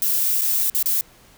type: noise with dropouts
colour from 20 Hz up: violet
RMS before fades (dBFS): -20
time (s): 0.02-1.01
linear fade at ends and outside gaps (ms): 1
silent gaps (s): 0.412-0.417 / 0.699-0.748 / 0.827-0.858
effects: pink hiss -51 dBFS RMS until 1.37 s